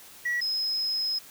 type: tone pair in turn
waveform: sine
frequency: 1932 / 5115 Hz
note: B6 / D#8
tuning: -39 / +47 cents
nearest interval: octave + perfect fourth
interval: 1686 cents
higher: second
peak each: -23 / -24 dBFS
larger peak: first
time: 0.25-0.41 / 0.41-1.19 s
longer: second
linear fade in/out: 10 ms
effects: tanh soft clip ceiling -23 dBFS + white hiss -49 dBFS RMS until 1.3 s